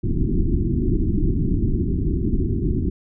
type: low-pass noise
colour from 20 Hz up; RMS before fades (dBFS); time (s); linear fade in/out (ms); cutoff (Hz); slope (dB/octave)
pink; -20; 0.03-2.9; 10; 380; 96
effects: none